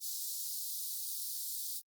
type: high-pass noise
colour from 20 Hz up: white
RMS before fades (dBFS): -39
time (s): 0-1.82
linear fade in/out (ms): 50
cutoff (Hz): 3900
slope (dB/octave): 48
effects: Opus 48 kbps